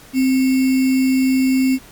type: tone with sample-and-hold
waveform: sine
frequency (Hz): 261.6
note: C4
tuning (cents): 0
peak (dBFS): -12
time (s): 0.13-1.79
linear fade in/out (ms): 50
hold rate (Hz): 2450
effects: pink hiss -43 dBFS RMS until 1.91 s + MP3 96 kbps